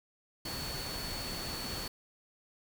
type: tone in noise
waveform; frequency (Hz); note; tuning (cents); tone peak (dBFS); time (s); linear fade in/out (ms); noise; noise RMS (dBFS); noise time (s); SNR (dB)
sine; 4435; C#8; 0; -41; 0.45-1.88; 5; pink; -40; 0.45-1.88; -4
effects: none